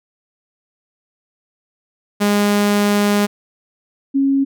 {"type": "tone pair in turn", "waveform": ["sawtooth", "sine"], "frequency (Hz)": [205.2, 273.9], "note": ["G#3", "C#4"], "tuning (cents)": [-21, -21], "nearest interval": "perfect fourth", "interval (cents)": 500, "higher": "second", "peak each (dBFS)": [-9, -12], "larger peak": "first", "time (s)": [[2.2, 3.27], [4.14, 4.45]], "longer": "first", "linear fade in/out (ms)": 20, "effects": []}